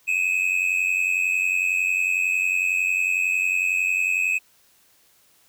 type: tone pair together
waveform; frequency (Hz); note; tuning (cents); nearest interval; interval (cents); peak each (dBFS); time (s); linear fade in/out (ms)
triangle; 2505 / 2596; D#7 / E7; +11 / -27; minor second; 62; -21; 0.07-4.39; 20
effects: white hiss -59 dBFS RMS until 5.48 s